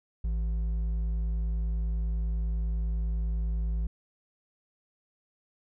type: tone with hard clipping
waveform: sine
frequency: 55 Hz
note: A1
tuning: in tune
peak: -28 dBFS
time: 0.24-3.87 s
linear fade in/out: 5 ms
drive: 5 dB
effects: none